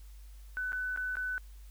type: tone with dropouts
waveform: sine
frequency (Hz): 1500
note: F#6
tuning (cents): +23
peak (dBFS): -32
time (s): 0.57-1.38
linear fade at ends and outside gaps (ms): 0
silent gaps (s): 0.721-0.73 / 0.962-0.974 / 1.155-1.169
effects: added 50 Hz sine -47 dBFS peak until 1.7 s + white hiss -64 dBFS RMS until 1.7 s